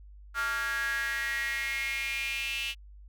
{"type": "tone with high-pass filter sweep", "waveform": "square", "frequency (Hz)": 126.7, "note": "B2", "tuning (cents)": 45, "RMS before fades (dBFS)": -32, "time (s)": [0.34, 2.75], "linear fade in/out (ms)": 50, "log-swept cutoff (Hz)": [1400, 2800], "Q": 7.6, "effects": ["added 50 Hz sine -47 dBFS peak until 3.08 s"]}